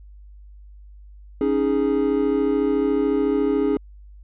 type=chord; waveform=triangle; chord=C# suspended second; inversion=none; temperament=equal; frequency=277.2 / 311.1 / 415.3 Hz; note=C#4 / D#4 / G#4; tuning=0 / 0 / 0 cents; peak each=-20 / -22 / -19 dBFS; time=1.41-3.77 s; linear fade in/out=2 ms; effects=added 50 Hz sine -41 dBFS peak until 4.23 s + resampled to 8000 Hz